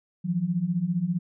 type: beating tone pair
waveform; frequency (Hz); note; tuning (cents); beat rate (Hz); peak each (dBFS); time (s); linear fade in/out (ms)
sine; 164.81 / 179.81; E3 / F#3; 0 / -49; 15; -28 / -25; 0.24-1.19; 20
effects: none